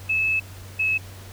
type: tone pair in turn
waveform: sine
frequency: 2602 / 2587 Hz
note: E7 / E7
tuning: -23 / -33 cents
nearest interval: unison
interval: 10 cents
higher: first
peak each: -19 dBFS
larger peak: neither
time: 0.09-0.4 / 0.79-0.98 s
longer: first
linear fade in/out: 10 ms
effects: added 95 Hz sine -39 dBFS peak until 1.32 s + pink hiss -45 dBFS RMS until 1.32 s